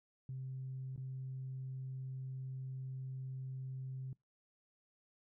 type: tone with dropouts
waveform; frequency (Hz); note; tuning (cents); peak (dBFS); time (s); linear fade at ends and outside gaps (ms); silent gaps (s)
sine; 131.2; C3; +5; -40; 0.29-4.13; 2; 0.962-0.977
effects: noise-tail reverb RT60 0.2 s tail -25 dB re dry + tanh soft clip ceiling -36 dBFS